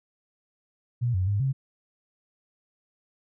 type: tone with pitch steps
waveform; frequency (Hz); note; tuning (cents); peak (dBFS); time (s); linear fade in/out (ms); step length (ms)
sine; 120.7 / 92.4 / 101.5 / 134.4; B2 / F#2 / G#2 / C3; -39 / -2 / -39 / +47; -22; 1.01-1.53; 20; 130
effects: none